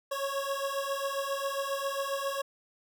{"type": "beating tone pair", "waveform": "25% pulse", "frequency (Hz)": [548, 555.4], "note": ["C#5", "C#5"], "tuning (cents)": [-20, 3], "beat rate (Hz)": 7.4, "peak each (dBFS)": -30, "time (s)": [0.11, 2.42], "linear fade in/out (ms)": 10, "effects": []}